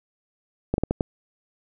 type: slowing click train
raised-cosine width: 2 ms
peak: -8 dBFS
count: 5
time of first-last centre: 0.74-1.008 s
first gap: 41 ms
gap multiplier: 1.34
effects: none